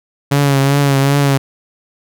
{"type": "tone with vibrato", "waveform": "sawtooth", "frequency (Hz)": 139.6, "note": "C#3", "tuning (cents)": 13, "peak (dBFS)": -6, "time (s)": [0.31, 1.38], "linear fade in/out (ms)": 10, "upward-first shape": "triangle", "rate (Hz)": 2.6, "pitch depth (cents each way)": 48, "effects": []}